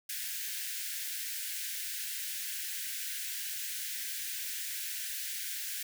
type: high-pass noise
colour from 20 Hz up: white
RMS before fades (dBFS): -38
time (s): 0.09-5.83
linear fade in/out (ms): 5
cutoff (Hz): 1500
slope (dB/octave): 96
effects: none